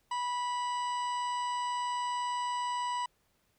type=harmonic tone with a mistuned harmonic; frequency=981 Hz; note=B5; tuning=12 cents flat; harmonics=1 / 2 / 3 / 4 / 5 / 6 / 8; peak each=-31 / -45 / -44 / -54 / -52 / -58 / -49 dBFS; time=0.11-3.06 s; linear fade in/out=5 ms; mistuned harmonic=8; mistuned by=+39 cents; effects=pink hiss -73 dBFS RMS until 3.58 s